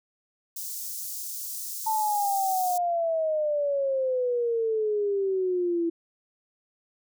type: high-pass noise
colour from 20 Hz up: white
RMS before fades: -35 dBFS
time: 0.56-2.78 s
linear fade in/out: 5 ms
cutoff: 5300 Hz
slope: 24 dB/octave
type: exponential sweep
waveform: sine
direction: down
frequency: 889 to 331.9 Hz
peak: -23 dBFS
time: 1.86-5.9 s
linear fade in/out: 10 ms
effects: none